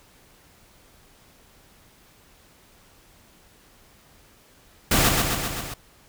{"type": "noise with echo", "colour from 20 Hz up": "pink", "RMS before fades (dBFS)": -19, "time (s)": [4.91, 5.09], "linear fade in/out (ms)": 5, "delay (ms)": 130, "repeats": 5, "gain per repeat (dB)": -3, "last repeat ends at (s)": 5.74, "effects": ["pink hiss -55 dBFS RMS until 6.08 s"]}